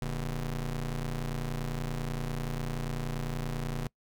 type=ring-modulated tone; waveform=30% pulse; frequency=87.1 Hz; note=F2; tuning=4 cents flat; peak=-26 dBFS; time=0.02-3.87 s; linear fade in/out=0 ms; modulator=58.7 Hz; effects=noise-tail reverb RT60 0.1 s tail -24 dB re dry